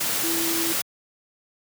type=tone in noise; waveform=sine; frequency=331.3 Hz; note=E4; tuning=9 cents sharp; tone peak=-27 dBFS; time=0.23-0.73 s; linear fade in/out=10 ms; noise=white; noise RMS=-25 dBFS; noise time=0-0.82 s; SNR=-5 dB; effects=high-pass 100 Hz 12 dB/octave